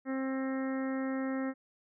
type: harmonic tone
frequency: 265.3 Hz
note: C4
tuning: 24 cents sharp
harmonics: 1 / 2 / 3 / 4 / 5 / 6 / 7 / 8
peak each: -32 / -39 / -47 / -50 / -46 / -51 / -46 / -53 dBFS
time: 0.05-1.54 s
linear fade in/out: 50 ms
effects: none